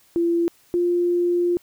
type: tone pair in turn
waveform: sine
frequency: 340 / 350 Hz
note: F4 / F4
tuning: -46 / +4 cents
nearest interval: minor second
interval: 50 cents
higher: second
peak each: -17 dBFS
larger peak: neither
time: 0.16-0.48 / 0.74-1.57 s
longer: second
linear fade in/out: 0 ms
effects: white hiss -57 dBFS RMS until 1.62 s